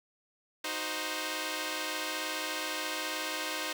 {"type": "chord", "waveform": "5% pulse", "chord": "C diminished", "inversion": "first", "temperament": "equal", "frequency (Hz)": [311.1, 370, 523.3], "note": ["Eb4", "Gb4", "C5"], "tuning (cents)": [0, 0, 0], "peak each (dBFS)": [-25, -30, -25], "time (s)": [0.64, 3.73], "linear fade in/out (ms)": 5, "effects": []}